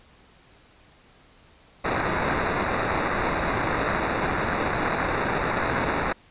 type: noise with sample-and-hold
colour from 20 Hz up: white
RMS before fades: -25 dBFS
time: 1.84-6.13 s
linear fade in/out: 10 ms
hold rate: 3150 Hz
effects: pink hiss -55 dBFS RMS until 6.3 s + resampled to 8000 Hz